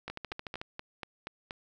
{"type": "two click trains", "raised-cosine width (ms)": 0.3, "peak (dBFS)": [-22, -22], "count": [8, 7], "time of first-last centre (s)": [[0.1, 0.615], [0.08, 1.509]], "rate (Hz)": [13.6, 4.2], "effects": []}